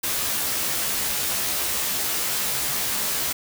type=noise with comb filter; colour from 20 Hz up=white; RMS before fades=-25 dBFS; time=0.03-3.33 s; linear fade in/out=10 ms; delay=15 ms; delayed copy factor=+1; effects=none